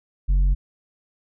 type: tone with tanh clipping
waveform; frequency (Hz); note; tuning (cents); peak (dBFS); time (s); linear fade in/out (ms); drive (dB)
sine; 46.25; F#1; 0; -16; 0.28-0.55; 20; 5
effects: none